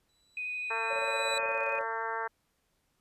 35% pulse tone with exponential growth, 3951 Hz, B7, in tune, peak -30 dBFS, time 0.09-1.38 s, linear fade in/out 1 ms, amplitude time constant 280 ms
sine tone with vibrato, 2489 Hz, D#7, in tune, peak -33 dBFS, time 0.37-1.79 s, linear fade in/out 2 ms, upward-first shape square, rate 12 Hz, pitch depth 9 cents each way
harmonic tone, 225.8 Hz, A3, 45 cents sharp, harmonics 2 / 3 / 4 / 5 / 6 / 7 / 8 / 9, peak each -40 / -43 / -36 / -40 / -40 / -39 / -42 / -50 dBFS, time 0.7-2.28 s, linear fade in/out 10 ms
sine tone with tremolo, 560 Hz, C#5, 18 cents sharp, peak -32 dBFS, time 0.9-1.84 s, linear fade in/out 10 ms, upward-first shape square, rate 17 Hz, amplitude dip 55%
effects pink hiss -75 dBFS RMS until 3 s + resampled to 32000 Hz

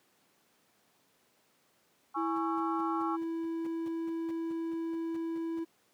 sine chord, C# minor, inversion second, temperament equal with one note detuned, 830.6 / 1108.7 / 1339.2 Hz, G#5 / C#6 / E6, 0 / 0 / +27 cents, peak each -36 / -35 / -39 dBFS, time 2.14-3.17 s, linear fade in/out 20 ms
triangle tone, 329.6 Hz, E4, in tune, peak -30 dBFS, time 2.16-5.65 s, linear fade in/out 20 ms
brown noise bursts, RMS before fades -46 dBFS, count 16, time 2.36-5.594 s, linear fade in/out 2 ms, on 24 ms, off 190 ms
effects pink hiss -69 dBFS RMS until 5.93 s + high-pass 200 Hz 12 dB/octave

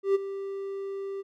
triangle tone with ADSR envelope, 392.7 Hz, G4, 3 cents sharp, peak -16 dBFS, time 0.03-1.23 s, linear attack 120 ms, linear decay 20 ms, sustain -14 dB, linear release 29 ms, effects none

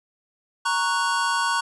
square chord, F# major, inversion first, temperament equal, 932.3 / 1108.7 / 1480 Hz, A#5 / C#6 / F#6, 0 / 0 / 0 cents, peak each -26 dBFS, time 0.65-1.61 s, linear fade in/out 10 ms, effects resampled to 24000 Hz

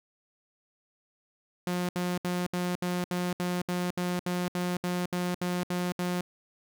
sawtooth tone bursts, 178.4 Hz, F3, 37 cents sharp, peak -24 dBFS, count 16, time 1.67-6.21 s, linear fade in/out 2 ms, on 220 ms, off 68 ms, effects none

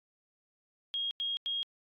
sine tone bursts, 3262 Hz, G#7, 32 cents flat, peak -31 dBFS, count 3, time 0.94-1.63 s, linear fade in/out 0 ms, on 170 ms, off 90 ms, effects AAC 48 kbps

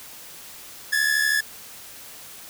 45% pulse tone pair together, 1687.5 / 1760 Hz, G#6 / A6, +27 / 0 cents, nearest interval minor second, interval 73 cents, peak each -21 / -23 dBFS, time 0.92-1.41 s, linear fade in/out 10 ms, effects white hiss -42 dBFS RMS until 2.49 s

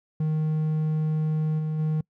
triangle tone with level steps, 155.56 Hz, D#3, in tune, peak -20 / -23 / -20 dBFS, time 0.2-2.01 s, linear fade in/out 5 ms, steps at 1.58 / 1.78 s, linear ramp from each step 20 ms, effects noise-tail reverb RT60 0.1 s tail -26 dB re dry

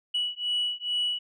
sine beating tone pair, 2939 / 2941.3 Hz, F#7 / F#7, -12 / -11 cents, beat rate 2.3 Hz, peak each -28 dBFS, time 0.14-1.19 s, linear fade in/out 10 ms, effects tanh soft clip ceiling -21 dBFS

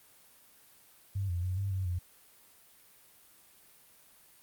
sine tone with pitch steps, 97.9 / 87.3 / 91.8 / 98.4 / 94.5 / 88.7 Hz, G2 / F2 / F#2 / G2 / F#2 / F2, -2 / 0 / -13 / +7 / +37 / +27 cents, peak -30 dBFS, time 1.15-1.99 s, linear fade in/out 10 ms, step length 140 ms, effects white hiss -60 dBFS RMS until 4.42 s + Opus 32 kbps

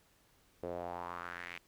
sawtooth tone with band-pass filter sweep, 87.3 Hz, F2, in tune, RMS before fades -43 dBFS, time 0.63-1.58 s, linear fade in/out 0 ms, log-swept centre 480 to 2400 Hz, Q 3.3, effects pink hiss -69 dBFS RMS until 1.67 s

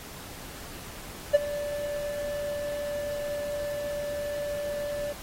triangle tone with ADSR envelope, 583 Hz, D5, 13 cents flat, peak -11 dBFS, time 1.33-5.13 s, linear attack 20 ms, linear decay 23 ms, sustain -17 dB, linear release 13 ms, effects pink hiss -43 dBFS RMS until 5.22 s + AAC 48 kbps

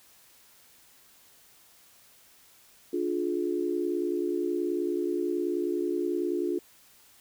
sine chord, D diminished, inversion none, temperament just, 293.7 / 352.4 / 422.9 Hz, D4 / F4 / Ab4, 0 / +16 / +31 cents, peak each -32 / -28 / -34 dBFS, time 2.93-6.59 s, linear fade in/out 5 ms, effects white hiss -58 dBFS RMS until 7.2 s

